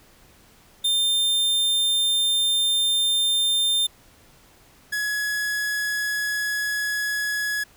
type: tone pair in turn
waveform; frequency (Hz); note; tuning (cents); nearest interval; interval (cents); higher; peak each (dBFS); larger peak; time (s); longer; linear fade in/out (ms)
45% pulse; 3600 / 1683.8; A7 / G#6; +39 / +23; octave + minor second; 1316; first; -19 / -23; first; 0.84-3.87 / 4.92-7.64; first; 10
effects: pink hiss -54 dBFS RMS until 7.76 s